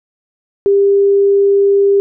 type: tone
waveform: sine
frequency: 398.6 Hz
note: G4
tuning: 29 cents sharp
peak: -7 dBFS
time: 0.66-2 s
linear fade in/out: 0 ms
effects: none